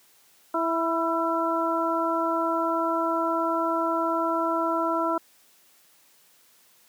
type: harmonic tone with a mistuned harmonic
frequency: 329.6 Hz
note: E4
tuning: in tune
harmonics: 1 / 2 / 3 / 4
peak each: -28 / -28 / -28 / -28 dBFS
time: 0.54-5.18 s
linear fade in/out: 5 ms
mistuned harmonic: 4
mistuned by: +29 cents
effects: white hiss -59 dBFS RMS until 6.88 s + high-pass 150 Hz 12 dB/octave